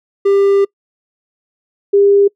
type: tone pair in turn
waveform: triangle / sine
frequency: 397.1 / 401.3 Hz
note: G4 / G4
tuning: +22 / +41 cents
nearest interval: unison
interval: 19 cents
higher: second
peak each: -6 dBFS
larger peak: neither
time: 0.25-0.65 / 1.93-2.28 s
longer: first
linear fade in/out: 10 ms
effects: noise-tail reverb RT60 0.1 s tail -25 dB re dry